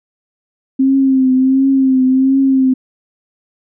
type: tone with vibrato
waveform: sine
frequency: 264.3 Hz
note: C4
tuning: 18 cents sharp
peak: -8 dBFS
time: 0.79-2.74 s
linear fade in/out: 10 ms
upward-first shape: triangle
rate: 1.4 Hz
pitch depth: 49 cents each way
effects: none